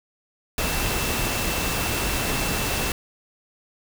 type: tone in noise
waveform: sine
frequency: 2673 Hz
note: E7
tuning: 23 cents sharp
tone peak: -33 dBFS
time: 0.58-2.92 s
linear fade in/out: 2 ms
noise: pink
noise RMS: -25 dBFS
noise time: 0.58-2.92 s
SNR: -11 dB
effects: none